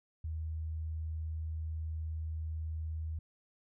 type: tone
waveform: sine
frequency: 79.4 Hz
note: D#2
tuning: 36 cents sharp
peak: -35 dBFS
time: 0.24-3.19 s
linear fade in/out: 5 ms
effects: none